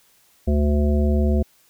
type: harmonic tone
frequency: 73.42 Hz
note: D2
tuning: in tune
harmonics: 1 / 3 / 5 / 7 / 9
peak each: -17 / -22 / -27 / -30 / -31 dBFS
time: 0.47-1.43 s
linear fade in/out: 10 ms
effects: white hiss -58 dBFS RMS until 1.69 s